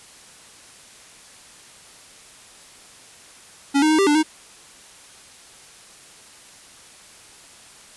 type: tone with pitch steps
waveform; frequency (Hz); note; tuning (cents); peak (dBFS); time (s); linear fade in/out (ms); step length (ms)
square; 279.8 / 309.6 / 312.4 / 393.4 / 294.8 / 312.2; C#4 / D#4 / D#4 / G4 / D4 / D#4; +16 / -9 / +7 / +6 / +7 / +6; -15; 3.74-4.232; 20; 82
effects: white hiss -46 dBFS RMS until 7.96 s + resampled to 24000 Hz